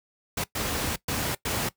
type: noise bursts at uneven times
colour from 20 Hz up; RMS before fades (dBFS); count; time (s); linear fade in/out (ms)
pink; -28; 4; 0.37-0.44 / 0.55-0.96 / 1.08-1.35 / 1.45-1.69; 5
effects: noise-tail reverb RT60 0.1 s tail -19 dB re dry + high-pass 60 Hz 12 dB/octave